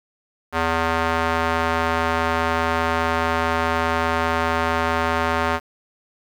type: tone with band-pass filter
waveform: square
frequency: 82.41 Hz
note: E2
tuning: in tune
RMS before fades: -21 dBFS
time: 0.52-5.6 s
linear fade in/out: 50 ms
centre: 1200 Hz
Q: 1.1
effects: 7-bit